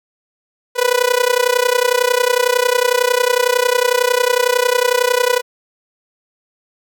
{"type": "tone with amplitude modulation", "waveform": "sawtooth", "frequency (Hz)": 493.9, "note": "B4", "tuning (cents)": 0, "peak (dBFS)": -5, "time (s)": [0.75, 5.42], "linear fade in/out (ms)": 50, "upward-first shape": "sine", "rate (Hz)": 31, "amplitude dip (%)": 90, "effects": []}